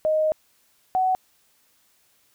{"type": "tone pair in turn", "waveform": "sine", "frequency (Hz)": [622.3, 747.8], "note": ["D#5", "F#5"], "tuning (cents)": [0, 18], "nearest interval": "minor third", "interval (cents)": 318, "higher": "second", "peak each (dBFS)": -18, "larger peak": "neither", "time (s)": [[0.05, 0.32], [0.95, 1.15]], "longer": "first", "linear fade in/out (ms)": 0, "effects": ["white hiss -63 dBFS RMS until 2.34 s"]}